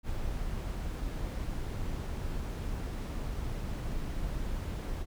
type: noise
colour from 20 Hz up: brown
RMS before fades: -35 dBFS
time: 0.03-5.06 s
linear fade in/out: 50 ms
effects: none